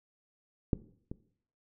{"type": "clicks", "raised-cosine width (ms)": 3, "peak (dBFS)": [-13, -26], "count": 2, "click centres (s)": [0.732, 1.115], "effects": ["noise-tail reverb RT60 0.6 s tail -18 dB re dry"]}